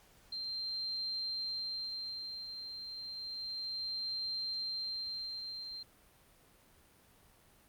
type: tone with tremolo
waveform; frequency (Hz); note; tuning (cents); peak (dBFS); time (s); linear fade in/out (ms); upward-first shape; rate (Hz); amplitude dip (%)
sine; 4156; C8; -12; -35; 0.32-5.83; 5; sine; 0.31; 55
effects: pink hiss -64 dBFS RMS until 7.68 s + Opus 48 kbps